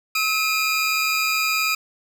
25% pulse tone pair together, 1285 / 2431 Hz, E6 / D#7, -45 / -41 cents, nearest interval major seventh, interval 1104 cents, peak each -20 / -17 dBFS, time 0.15-1.75 s, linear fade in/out 5 ms, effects none

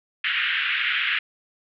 pink band-pass noise, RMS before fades -24 dBFS, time 0.24-1.19 s, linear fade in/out 5 ms, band 1500 to 3200 Hz, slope 48 dB/octave, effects none

